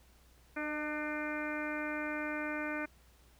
harmonic tone with a mistuned harmonic, 300 Hz, D4, 37 cents sharp, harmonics 1 / 2 / 3 / 4 / 5 / 6 / 7 / 8, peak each -39 / -42 / -47 / -46 / -41 / -46 / -45 / -45 dBFS, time 0.56-2.86 s, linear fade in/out 10 ms, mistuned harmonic 2, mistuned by +23 cents, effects added 60 Hz sine -62 dBFS peak until 3.39 s + pink hiss -66 dBFS RMS until 3.39 s

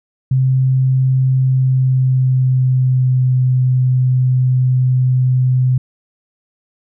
sine tone with pitch glide, 130.81 to 127.82 Hz, C3 to C3, 0 to -40 cents, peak -10 dBFS, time 0.31-5.78 s, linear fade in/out 5 ms, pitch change -40 cents, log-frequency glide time 1.37-3.35 s, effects none

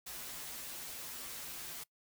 white noise with comb filter, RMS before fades -45 dBFS, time 0.06-1.84 s, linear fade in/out 10 ms, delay 9.9 ms, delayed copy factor -1, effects noise-tail reverb RT60 0.1 s tail -22 dB re dry

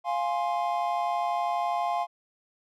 triangle chord, F minor, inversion none, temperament equal with one note detuned, 698.5 / 830.6 / 1050.7 Hz, F5 / Ab5 / C6, 0 / 0 / +7 cents, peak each -26 / -29 / -30 dBFS, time 0.04-2.07 s, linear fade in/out 50 ms, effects none

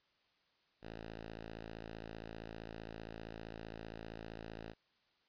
5% pulse tone, 55.3 Hz, A1, 9 cents sharp, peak -35 dBFS, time 0.81-4.75 s, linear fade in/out 50 ms, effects white hiss -75 dBFS RMS until 5.28 s + resampled to 11025 Hz

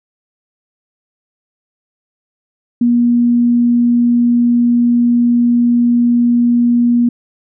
sine tone, 239.4 Hz, A#3, 46 cents sharp, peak -8 dBFS, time 2.81-7.09 s, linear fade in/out 5 ms, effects none

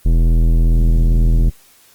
sine tone with tanh clipping, 41.17 Hz, E1, 1 cent flat, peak -11 dBFS, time 0.05-1.5 s, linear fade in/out 10 ms, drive 15 dB, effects white hiss -49 dBFS RMS until 1.94 s + Opus 32 kbps

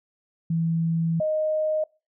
sine tone pair in turn, 164.81 / 620.4 Hz, E3 / D#5, 0 / -5 cents, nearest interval octave + major seventh, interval 2295 cents, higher second, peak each -21 dBFS, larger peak neither, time 0.5-1.2 / 1.2-1.84 s, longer first, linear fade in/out 5 ms, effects noise-tail reverb RT60 0.3 s tail -24 dB re dry

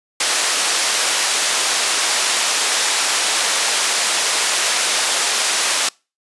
white band-pass noise, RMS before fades -18 dBFS, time 0.2-5.89 s, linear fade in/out 5 ms, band 500 to 8000 Hz, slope 12 dB/octave, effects noise-tail reverb RT60 0.3 s tail -26 dB re dry + resampled to 24000 Hz

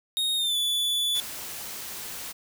45% pulse tone with pitch glide, 3729 to 3459 Hz, A#7 to A7, 0 to -30 cents, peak -23 dBFS, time 0.17-1.2 s, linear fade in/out 0 ms, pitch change -130 cents, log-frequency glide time 0.36-0.56 s
white noise, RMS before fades -37 dBFS, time 1.14-2.33 s, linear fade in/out 20 ms
effects none

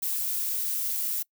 violet noise, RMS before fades -29 dBFS, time 0.02-1.23 s, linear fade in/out 10 ms, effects noise-tail reverb RT60 0.1 s tail -24 dB re dry

